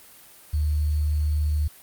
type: tone with sample-and-hold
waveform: sine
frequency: 75.3 Hz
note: D2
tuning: 44 cents sharp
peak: -20 dBFS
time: 0.53-1.68 s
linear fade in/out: 10 ms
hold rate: 4410 Hz
effects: white hiss -49 dBFS RMS until 1.82 s + Opus 32 kbps